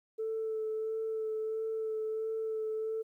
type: tone with vibrato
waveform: sine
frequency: 440 Hz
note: A4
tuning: in tune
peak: -31 dBFS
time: 0.18-3.03 s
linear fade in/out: 20 ms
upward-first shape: sine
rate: 1.5 Hz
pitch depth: 15 cents each way
effects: tanh soft clip ceiling -28 dBFS + 12-bit